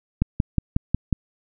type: click train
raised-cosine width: 5 ms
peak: -6 dBFS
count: 6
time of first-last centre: 0.22-1.127 s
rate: 5.51 Hz
effects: none